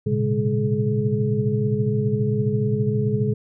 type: tone cluster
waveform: sine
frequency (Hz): 112.1 / 124.1 / 139 / 205.5 / 425.6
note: A2 / B2 / C#3 / G#3 / G#4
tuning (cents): +33 / +9 / +5 / -18 / +42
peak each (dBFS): -25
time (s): 0.06-3.34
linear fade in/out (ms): 10
effects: none